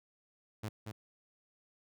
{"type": "tone with echo", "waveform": "sawtooth", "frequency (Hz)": 107.7, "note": "A2", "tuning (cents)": -37, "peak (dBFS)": -33, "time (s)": [0.63, 0.69], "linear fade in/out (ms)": 10, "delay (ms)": 230, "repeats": 1, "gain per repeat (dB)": -4, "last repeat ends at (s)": 0.92, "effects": []}